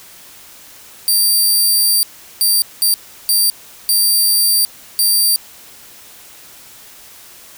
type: tone bursts at uneven times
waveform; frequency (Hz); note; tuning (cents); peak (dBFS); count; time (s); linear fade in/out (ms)
10% pulse; 4699; D8; 0; -4; 6; 1.08-2.03 / 2.41-2.62 / 2.82-2.94 / 3.29-3.5 / 3.89-4.65 / 4.99-5.36; 0
effects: white hiss -40 dBFS RMS until 7.57 s